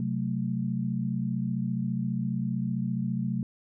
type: chord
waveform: sine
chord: F# diminished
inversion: second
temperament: equal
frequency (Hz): 130.81 / 185 / 220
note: C3 / F#3 / A3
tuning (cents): 0 / 0 / 0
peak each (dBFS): -31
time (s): 0-3.43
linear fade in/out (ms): 2
effects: none